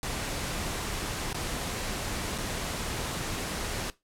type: noise with dropouts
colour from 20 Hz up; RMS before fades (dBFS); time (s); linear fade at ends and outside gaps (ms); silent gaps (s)
pink; -33; 0.03-3.9; 0; 1.329-1.345 / 2.38-2.385
effects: noise-tail reverb RT60 0.2 s tail -18 dB re dry + low-pass 11000 Hz 12 dB/octave